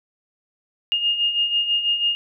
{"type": "beating tone pair", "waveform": "sine", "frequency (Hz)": [2833, 2839.1], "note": ["F7", "F7"], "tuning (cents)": [24, 28], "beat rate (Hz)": 6.1, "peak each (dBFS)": [-26, -19], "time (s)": [0.92, 2.15], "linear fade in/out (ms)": 0, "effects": []}